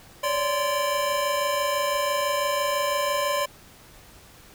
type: tone cluster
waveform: square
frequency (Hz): 555 / 581 / 1036 / 2326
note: C#5 / D5 / C6 / D7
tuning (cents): +2 / -19 / -17 / -17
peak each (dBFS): -33 / -27 / -27 / -35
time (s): 0.23-3.46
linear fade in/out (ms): 10
effects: pink hiss -50 dBFS RMS until 4.54 s